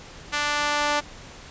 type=tone with high-pass filter sweep; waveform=sawtooth; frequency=293.7 Hz; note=D4; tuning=in tune; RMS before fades=-24 dBFS; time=0.32-1.01 s; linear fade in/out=20 ms; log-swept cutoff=1400 to 770 Hz; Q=1.1; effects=pink hiss -43 dBFS RMS until 1.5 s + resampled to 16000 Hz